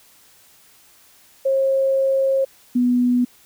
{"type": "tone pair in turn", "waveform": "sine", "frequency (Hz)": [538, 246.2], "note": ["C5", "B3"], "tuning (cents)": [48, -5], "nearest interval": "octave + major second", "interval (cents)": 1353, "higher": "first", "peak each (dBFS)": [-15, -14], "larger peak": "second", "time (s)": [[1.45, 2.45], [2.75, 3.25]], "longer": "first", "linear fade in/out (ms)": 10, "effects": ["white hiss -52 dBFS RMS until 3.45 s"]}